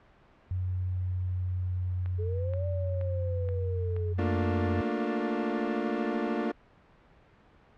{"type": "tone with pitch glide", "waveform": "sine", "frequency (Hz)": [91.6, 90.86], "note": ["F#2", "F#2"], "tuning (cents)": [-17, -31], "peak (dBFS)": -28, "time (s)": [0.51, 4.81], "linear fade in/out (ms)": 0, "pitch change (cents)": -14, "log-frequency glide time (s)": [0.74, 1.89]}
{"type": "click train", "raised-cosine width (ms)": 0.3, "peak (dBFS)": -29, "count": 9, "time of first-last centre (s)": [2.06, 5.87], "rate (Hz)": 2.1}
{"type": "linear two-way sweep", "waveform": "sine", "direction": "up then down", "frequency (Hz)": [418.5, 586, 418.5], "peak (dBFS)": -35, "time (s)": [2.18, 4.14], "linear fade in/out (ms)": 20, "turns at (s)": 2.66}
{"type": "chord", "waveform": "30% pulse", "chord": "Bb major seventh", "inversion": "third", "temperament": "equal with one note detuned", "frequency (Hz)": [220, 233.1, 293.7, 353.7], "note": ["A3", "Bb3", "D4", "F4"], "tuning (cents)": [0, 0, 0, 22], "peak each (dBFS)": -31, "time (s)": [4.18, 6.52], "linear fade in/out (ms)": 10}
{"effects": ["pink hiss -59 dBFS RMS until 7.77 s", "low-pass 2000 Hz 12 dB/octave"]}